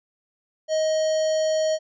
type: tone with notch filter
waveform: square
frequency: 628 Hz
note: D#5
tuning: 16 cents sharp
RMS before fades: -22 dBFS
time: 0.68-1.79 s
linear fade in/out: 50 ms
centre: 2200 Hz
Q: 0.84
effects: resampled to 16000 Hz